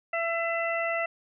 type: harmonic tone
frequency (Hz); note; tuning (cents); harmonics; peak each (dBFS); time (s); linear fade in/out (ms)
670; E5; +28; 1 / 2 / 3 / 4; -29 / -34 / -31 / -35; 0.13-1.06; 5
effects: none